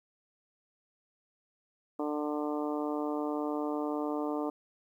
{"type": "harmonic tone", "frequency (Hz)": 149.1, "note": "D3", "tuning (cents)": 27, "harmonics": [2, 3, 4, 5, 6, 7, 8], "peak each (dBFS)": [-33, -37, -39, -41, -43, -44, -45], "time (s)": [1.99, 4.5], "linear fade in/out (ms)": 5, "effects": ["11-bit"]}